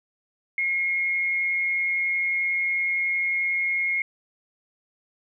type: tone with amplitude modulation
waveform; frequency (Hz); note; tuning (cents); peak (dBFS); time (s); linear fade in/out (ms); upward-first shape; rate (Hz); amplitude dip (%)
sine; 2156; C#7; -49; -20; 0.58-4.02; 2; sine; 177; 35
effects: none